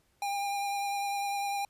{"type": "tone with vibrato", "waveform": "square", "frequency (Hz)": 803, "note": "G5", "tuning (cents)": 41, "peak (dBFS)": -31, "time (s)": [0.22, 1.65], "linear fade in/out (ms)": 2, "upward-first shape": "triangle", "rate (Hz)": 10, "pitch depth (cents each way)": 20, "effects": ["pink hiss -71 dBFS RMS until 1.69 s", "resampled to 32000 Hz"]}